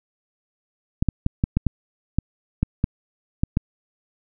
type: clicks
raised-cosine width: 5 ms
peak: -6 dBFS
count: 11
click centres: 1.025 / 1.087 / 1.264 / 1.439 / 1.57 / 1.667 / 2.186 / 2.63 / 2.841 / 3.435 / 3.571 s
effects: none